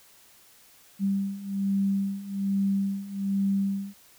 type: beating tone pair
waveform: sine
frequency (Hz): 196 / 197.2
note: G3 / G3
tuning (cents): 0 / +11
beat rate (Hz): 1.2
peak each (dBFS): -29 / -26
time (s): 0.99-3.94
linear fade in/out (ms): 50
effects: white hiss -56 dBFS RMS until 4.18 s